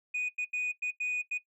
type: tone bursts at uneven times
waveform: sine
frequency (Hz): 2476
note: D#7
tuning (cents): -9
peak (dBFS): -27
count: 6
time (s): 0.14-0.29 / 0.38-0.45 / 0.53-0.72 / 0.82-0.91 / 1-1.22 / 1.31-1.38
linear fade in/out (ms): 10
effects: noise-tail reverb RT60 0.1 s tail -17 dB re dry + tanh soft clip ceiling -28 dBFS